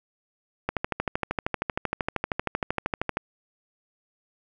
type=click train; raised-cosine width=0.5 ms; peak=-10 dBFS; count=33; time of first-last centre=0.69-3.171 s; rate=12.9 Hz; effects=none